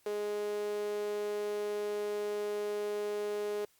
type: tone with high-pass filter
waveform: sawtooth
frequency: 207.7 Hz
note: G#3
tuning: in tune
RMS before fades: -35 dBFS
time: 0.06-3.65 s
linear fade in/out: 2 ms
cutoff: 450 Hz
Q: 9.2
effects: white hiss -68 dBFS RMS until 3.79 s + Opus 48 kbps